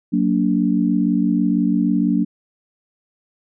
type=chord; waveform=sine; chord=Gb augmented; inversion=none; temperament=just; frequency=185 / 231.2 / 289.1 Hz; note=Gb3 / Bb3 / D4; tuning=0 / -14 / -27 cents; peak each=-19 dBFS; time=0.12-2.25 s; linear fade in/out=20 ms; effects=none